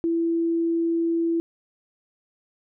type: tone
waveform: sine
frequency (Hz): 333.5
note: E4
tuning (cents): +20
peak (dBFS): -20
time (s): 0.04-1.4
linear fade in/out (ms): 0
effects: none